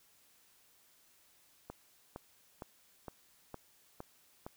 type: click train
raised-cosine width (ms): 1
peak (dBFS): -29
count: 7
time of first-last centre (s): 1.7-4.465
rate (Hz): 2.17
effects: white hiss -67 dBFS RMS until 4.56 s